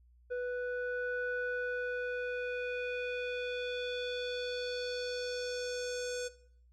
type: tone with low-pass filter sweep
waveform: square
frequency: 493.9 Hz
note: B4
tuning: in tune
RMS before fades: -36 dBFS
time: 0.3-6.29 s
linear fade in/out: 20 ms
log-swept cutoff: 1100 to 7100 Hz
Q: 2.9
effects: noise-tail reverb RT60 0.6 s tail -18 dB re dry + added 60 Hz sine -60 dBFS peak until 6.72 s